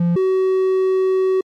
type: tone pair in turn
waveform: triangle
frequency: 172.3 / 377.1 Hz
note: F3 / F#4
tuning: -23 / +33 cents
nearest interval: octave + major second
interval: 1356 cents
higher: second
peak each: -12 dBFS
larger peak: neither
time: 0-0.16 / 0.16-1.41 s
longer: second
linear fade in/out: 5 ms
effects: AAC 64 kbps